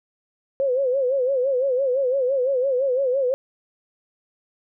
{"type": "tone with vibrato", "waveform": "sine", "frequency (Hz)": 524, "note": "C5", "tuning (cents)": 2, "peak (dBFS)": -18, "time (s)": [0.6, 3.34], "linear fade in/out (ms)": 0, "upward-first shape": "sine", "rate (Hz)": 5.9, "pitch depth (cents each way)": 110, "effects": []}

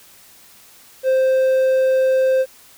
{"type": "tone", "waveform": "triangle", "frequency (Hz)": 523.3, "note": "C5", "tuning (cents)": 0, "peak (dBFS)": -11, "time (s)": [1.03, 2.46], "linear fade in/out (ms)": 50, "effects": ["white hiss -47 dBFS RMS until 2.77 s"]}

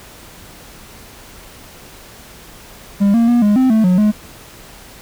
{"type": "tone with pitch steps", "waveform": "triangle", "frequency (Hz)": [200.6, 232, 239.7, 207.1, 259.5, 220.3, 181.7, 211.2], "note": ["G3", "A#3", "A#3", "G#3", "C4", "A3", "F#3", "G#3"], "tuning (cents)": [40, -8, 48, -5, -14, 2, -31, 29], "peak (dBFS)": -7, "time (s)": [3, 4.12], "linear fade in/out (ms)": 20, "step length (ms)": 140, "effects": ["pink hiss -39 dBFS RMS until 5.01 s"]}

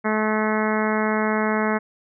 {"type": "harmonic tone", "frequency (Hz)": 215.7, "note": "A3", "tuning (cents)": -34, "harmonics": [1, 2, 3, 4, 5, 6, 7, 8, 9, 10], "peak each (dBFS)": [-23, -26, -28, -29, -30, -31, -31, -32, -33, -33], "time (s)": [0.04, 1.79], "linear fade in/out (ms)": 20, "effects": []}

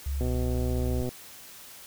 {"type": "tone", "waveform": "sine", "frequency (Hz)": 69.3, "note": "C#2", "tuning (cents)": 0, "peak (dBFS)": -27, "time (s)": [0.06, 1.02], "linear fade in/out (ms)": 5}
{"type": "click train", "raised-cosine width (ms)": 2, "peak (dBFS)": -20, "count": 111, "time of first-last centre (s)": [0.21, 1.09], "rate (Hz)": 125}
{"effects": ["white hiss -47 dBFS RMS until 1.86 s"]}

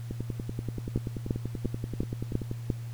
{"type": "two click trains", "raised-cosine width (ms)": 3, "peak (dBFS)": [-14, -20], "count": [6, 26], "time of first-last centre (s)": [[0.96, 2.702], [0.11, 2.514]], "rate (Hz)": [2.87, 10.4], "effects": ["added 117 Hz sine -35 dBFS peak until 2.93 s", "pink hiss -54 dBFS RMS until 2.93 s"]}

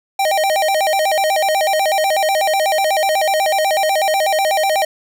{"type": "tone with vibrato", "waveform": "square", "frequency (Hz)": 698.5, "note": "F5", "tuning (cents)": 0, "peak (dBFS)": -14, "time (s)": [0.19, 4.85], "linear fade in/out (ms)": 5, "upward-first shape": "square", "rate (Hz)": 8.1, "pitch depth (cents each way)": 200, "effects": []}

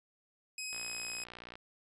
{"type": "tone", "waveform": "15% pulse", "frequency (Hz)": 2533, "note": "D#7", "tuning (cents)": 30, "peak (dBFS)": -31, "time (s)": [0.58, 1.24], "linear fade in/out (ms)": 2}
{"type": "click train", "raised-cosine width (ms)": 0.3, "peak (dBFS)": -31, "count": 50, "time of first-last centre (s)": [0.73, 1.555], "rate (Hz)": 59.4}
{"effects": ["resampled to 22050 Hz"]}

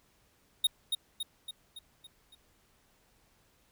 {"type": "tone with echo", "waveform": "square", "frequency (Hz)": 3729, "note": "A#7", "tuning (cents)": 0, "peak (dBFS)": -23, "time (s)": [0.64, 0.67], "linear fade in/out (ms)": 5, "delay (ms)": 280, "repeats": 6, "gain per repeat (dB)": -5, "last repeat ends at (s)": 2.35, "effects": ["pink hiss -68 dBFS RMS until 3.71 s"]}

